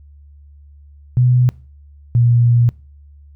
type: tone pair in turn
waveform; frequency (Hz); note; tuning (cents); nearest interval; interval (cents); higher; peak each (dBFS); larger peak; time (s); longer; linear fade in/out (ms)
sine; 124.6 / 119.36; B2 / A#2; +16 / +41; minor second; 75; first; -9; neither; 1.17-1.49 / 2.15-2.69; second; 0
effects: noise-tail reverb RT60 0.4 s tail -23 dB re dry + added 72 Hz sine -40 dBFS peak until 3.35 s